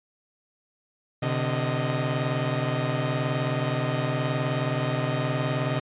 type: tone cluster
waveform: sawtooth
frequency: 128.6 / 147.7 / 621 Hz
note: C3 / D3 / D#5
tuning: -30 / +10 / -3 cents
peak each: -23 / -25 / -27 dBFS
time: 1.22-5.8 s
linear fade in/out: 10 ms
effects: resampled to 8000 Hz